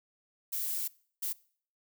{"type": "noise bursts at uneven times", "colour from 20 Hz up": "violet", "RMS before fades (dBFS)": -34, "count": 2, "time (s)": [[0.52, 0.88], [1.22, 1.33]], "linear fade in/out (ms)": 10, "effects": ["noise-tail reverb RT60 0.5 s tail -22 dB re dry"]}